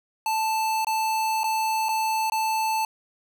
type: tone with dropouts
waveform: square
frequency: 880 Hz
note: A5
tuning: in tune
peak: -23 dBFS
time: 0.26-2.85 s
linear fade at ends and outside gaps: 2 ms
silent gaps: 0.847-0.869 / 1.434-1.441 / 1.886-1.89 / 2.299-2.32 s
effects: none